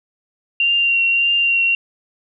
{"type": "tone with vibrato", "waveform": "sine", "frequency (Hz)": 2766, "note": "F7", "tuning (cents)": -17, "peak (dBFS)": -13, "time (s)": [0.6, 1.75], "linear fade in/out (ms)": 2, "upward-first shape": "triangle", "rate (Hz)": 1.7, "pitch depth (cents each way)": 21, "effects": []}